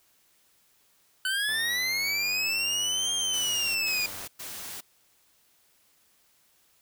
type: linear two-way sweep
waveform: 25% pulse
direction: up then down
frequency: 1500 to 3215 to 2420 Hz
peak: -22 dBFS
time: 1.25-4.06 s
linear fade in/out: 2 ms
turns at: 3.14 s
type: click train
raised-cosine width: 0.5 ms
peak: -30 dBFS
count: 267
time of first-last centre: 1.49-4.246 s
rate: 96.5 Hz
type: noise bursts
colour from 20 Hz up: white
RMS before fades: -39 dBFS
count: 3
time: 3.33-4.81 s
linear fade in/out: 10 ms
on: 420 ms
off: 110 ms
effects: white hiss -65 dBFS RMS until 6.81 s